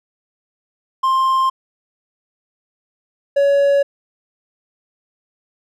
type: tone pair in turn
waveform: triangle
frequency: 1054 / 562.2 Hz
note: C6 / C#5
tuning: +12 / +24 cents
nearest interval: major seventh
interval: 1088 cents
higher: first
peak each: -11 / -9 dBFS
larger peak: second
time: 1.03-1.5 / 3.36-3.83 s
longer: neither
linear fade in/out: 10 ms
effects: none